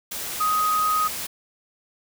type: tone in noise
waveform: sine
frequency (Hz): 1253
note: D#6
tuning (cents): +12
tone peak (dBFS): -19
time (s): 0.4-1.08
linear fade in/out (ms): 10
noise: white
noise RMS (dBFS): -31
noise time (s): 0.11-1.27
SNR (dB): +9
effects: none